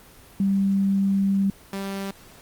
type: tone pair in turn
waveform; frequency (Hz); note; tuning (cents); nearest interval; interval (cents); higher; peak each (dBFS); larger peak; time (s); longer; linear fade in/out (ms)
sine / sawtooth; 196 / 196; G3 / G3; 0 / 0; unison; 0; neither; -18 / -24; first; 0.4-1.5 / 1.73-2.11; first; 2
effects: pink hiss -49 dBFS RMS until 2.41 s + Opus 24 kbps